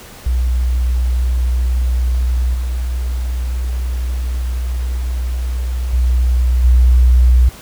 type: tone with level steps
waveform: sine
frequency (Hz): 61.74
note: B1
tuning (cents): 0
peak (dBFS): -12 / -16 / -10 / -6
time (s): 0.26-7.49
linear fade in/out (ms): 5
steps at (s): 2.54 / 5.93 / 6.64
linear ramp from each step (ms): 5
effects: pink hiss -37 dBFS RMS until 7.61 s